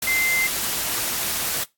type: tone in noise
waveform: sine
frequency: 2080 Hz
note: C7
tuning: 11 cents flat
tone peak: -20 dBFS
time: 0.07-0.47 s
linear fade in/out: 5 ms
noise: white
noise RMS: -25 dBFS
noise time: 0.02-1.64 s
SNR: +2 dB
effects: noise-tail reverb RT60 0.2 s tail -20 dB re dry + AAC 64 kbps